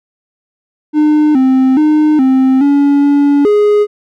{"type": "tone with pitch steps", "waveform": "triangle", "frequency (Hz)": [302.5, 261.6, 305, 262.5, 283.8, 285.6, 416.1], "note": ["D#4", "C4", "D#4", "C4", "C#4", "D4", "G#4"], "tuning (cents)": [-49, 0, -34, 6, 41, -48, 3], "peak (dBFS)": -4, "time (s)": [0.93, 3.87], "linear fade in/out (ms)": 50, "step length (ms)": 420, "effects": []}